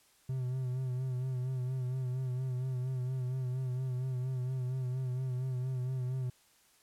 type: tone with vibrato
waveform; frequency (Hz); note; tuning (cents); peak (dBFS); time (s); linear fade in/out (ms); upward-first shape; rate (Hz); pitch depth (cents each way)
triangle; 128.1; C3; -36; -30; 0.29-6.3; 5; sine; 4.3; 47
effects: white hiss -66 dBFS RMS until 6.82 s + low-pass 12000 Hz 12 dB/octave